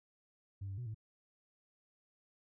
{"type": "tone with pitch steps", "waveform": "sine", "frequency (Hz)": [98.2, 97.1, 122.7, 108.9], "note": ["G2", "G2", "B2", "A2"], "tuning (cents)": [4, -16, -11, -17], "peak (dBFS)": -38, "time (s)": [0.61, 0.946], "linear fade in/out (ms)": 10, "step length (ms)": 84, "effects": ["tanh soft clip ceiling -37 dBFS"]}